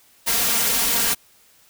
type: noise with comb filter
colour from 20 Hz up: white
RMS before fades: -20 dBFS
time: 0.26-1.15 s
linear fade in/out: 20 ms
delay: 4.3 ms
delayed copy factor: +1
effects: white hiss -55 dBFS RMS until 1.69 s